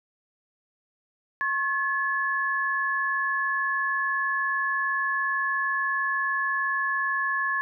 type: tone pair together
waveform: sine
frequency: 1085.7 / 1712 Hz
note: C#6 / A6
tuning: -36 / -48 cents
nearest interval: minor sixth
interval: 788 cents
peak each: -28 / -25 dBFS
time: 1.41-7.61 s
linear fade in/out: 0 ms
effects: none